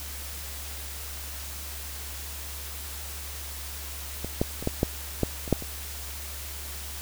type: clicks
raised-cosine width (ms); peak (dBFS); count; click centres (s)
2; -19 / -9 / -22 / -11 / -8 / -9 / -24 / -6 / -23; 9; 4.246 / 4.415 / 4.626 / 4.674 / 4.831 / 5.233 / 5.478 / 5.527 / 5.624
effects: added 70 Hz sine -39 dBFS peak until 7.01 s + white hiss -39 dBFS RMS until 7.01 s